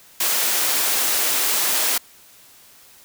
white high-pass noise, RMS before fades -20 dBFS, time 0.2-1.98 s, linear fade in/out 5 ms, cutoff 340 Hz, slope 12 dB/octave, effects white hiss -49 dBFS RMS until 3.04 s

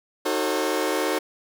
sawtooth chord, D# diminished seventh, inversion none, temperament just, 311.1 / 373.4 / 448 / 537.6 Hz, D#4 / F#4 / A4 / C5, 0 / +16 / +31 / +47 cents, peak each -24 dBFS, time 0.25-1.19 s, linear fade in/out 10 ms, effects none

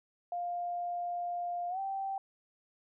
sine tone with pitch glide, 702 to 778.9 Hz, F5 to G5, +9 to -11 cents, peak -33 dBFS, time 0.32-2.18 s, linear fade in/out 2 ms, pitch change +180 cents, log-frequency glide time 1.69-1.79 s, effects none

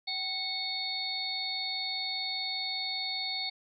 harmonic tone with a mistuned harmonic, 735 Hz, F#5, 12 cents flat, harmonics 1 / 3 / 5 / 6, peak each -43 / -39 / -37 / -34 dBFS, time 0.07-3.5 s, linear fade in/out 10 ms, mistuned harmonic 1, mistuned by +72 cents, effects none

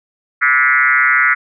sine tone with frequency modulation, 1710 Hz, A6, 50 cents flat, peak -9 dBFS, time 0.41-1.35 s, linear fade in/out 20 ms, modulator 134 Hz, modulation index 3.2, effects none

